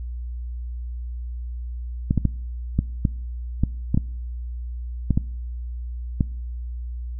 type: clicks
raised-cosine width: 5 ms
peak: -6 dBFS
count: 11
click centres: 2.109 / 2.177 / 2.253 / 2.79 / 3.052 / 3.636 / 3.945 / 3.975 / 5.107 / 5.175 / 6.208 s
effects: noise-tail reverb RT60 0.7 s tail -24 dB re dry + added 60 Hz sine -28 dBFS peak until 7.19 s